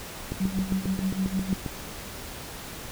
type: click train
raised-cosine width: 3 ms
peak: -17 dBFS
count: 11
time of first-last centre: 0.32-1.662 s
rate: 7.45 Hz
type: tone with tremolo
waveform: sine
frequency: 190 Hz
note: F#3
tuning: 46 cents sharp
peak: -22 dBFS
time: 0.4-1.54 s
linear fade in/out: 5 ms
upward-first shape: sine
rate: 6.4 Hz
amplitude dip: 80%
effects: pink hiss -39 dBFS RMS until 2.91 s